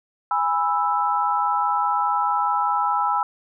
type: chord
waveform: sine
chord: E major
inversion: first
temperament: just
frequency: 824.1 / 988.9 / 1318.5 Hz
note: G#5 / B5 / E6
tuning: -14 / +2 / 0 cents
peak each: -23 dBFS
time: 0.31-3.23 s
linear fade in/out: 2 ms
effects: none